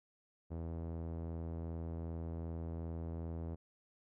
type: tone with low-pass filter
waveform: sawtooth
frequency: 82.6 Hz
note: E2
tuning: 4 cents sharp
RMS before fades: -42 dBFS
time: 0.5-3.56 s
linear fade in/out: 20 ms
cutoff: 610 Hz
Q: 0.87
effects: none